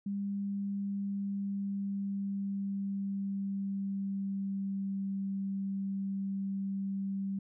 sine tone with pitch glide, 200 to 195.43 Hz, G3 to G3, +35 to -5 cents, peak -32 dBFS, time 0.06-7.39 s, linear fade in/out 5 ms, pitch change -40 cents, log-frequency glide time 0.17-5.07 s, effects none

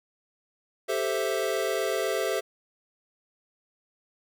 square chord, A minor seventh, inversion third, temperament equal, 392 / 440 / 523.3 / 659.3 Hz, G4 / A4 / C5 / E5, 0 / 0 / 0 / 0 cents, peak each -32 dBFS, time 0.88-2.41 s, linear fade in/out 20 ms, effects none

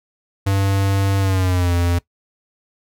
square tone with pitch glide, 98 to 86.81 Hz, G2 to F2, 0 to -10 cents, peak -16 dBFS, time 0.46-1.99 s, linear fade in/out 10 ms, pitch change -210 cents, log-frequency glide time 1.19-1.74 s, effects noise-tail reverb RT60 0.1 s tail -19 dB re dry

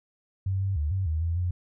sine tone with pitch steps, 95.9 / 97.1 / 74.5 / 95.3 / 78.9 / 83.7 / 89.1 Hz, G2 / G2 / D2 / G2 / D#2 / E2 / F2, -37 / -16 / +25 / -48 / +25 / +27 / +35 cents, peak -24 dBFS, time 0.46-1.51 s, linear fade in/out 5 ms, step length 150 ms, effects none

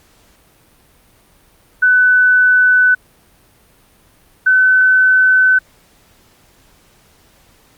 sine tone pair in turn, 1500 / 1515.7 Hz, F#6 / F#6, +23 / +41 cents, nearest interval unison, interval 18 cents, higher second, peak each -7 dBFS, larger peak neither, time 1.82-2.95 / 4.46-5.59 s, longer neither, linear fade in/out 10 ms, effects pink hiss -51 dBFS RMS until 7.77 s + Opus 48 kbps

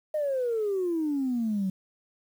sine exponential sweep, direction down, 622.3 to 185 Hz, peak -24 dBFS, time 0.14-1.7 s, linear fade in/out 5 ms, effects tanh soft clip ceiling -21 dBFS + 9-bit

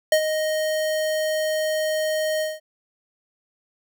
square tone with ADSR envelope, 622.3 Hz, D#5, in tune, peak -13 dBFS, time 0.12-2.6 s, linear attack 3 ms, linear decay 76 ms, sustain -9 dB, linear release 190 ms, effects none

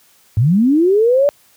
sine linear sweep, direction up, 97.9 to 587.3 Hz, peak -9 dBFS, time 0.37-1.29 s, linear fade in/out 0 ms, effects white hiss -52 dBFS RMS until 1.56 s + high-pass 60 Hz 12 dB/octave

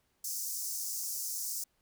pink high-pass noise, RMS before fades -37 dBFS, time 0.24-1.64 s, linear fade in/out 5 ms, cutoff 5300 Hz, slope 48 dB/octave, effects pink hiss -75 dBFS RMS until 1.81 s

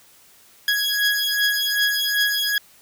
20% pulse beating tone pair, 1661.2 / 1663.8 Hz, G#6 / G#6, 0 / +3 cents, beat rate 2.6 Hz, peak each -17 dBFS, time 0.68-2.58 s, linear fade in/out 2 ms, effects white hiss -52 dBFS RMS until 2.81 s

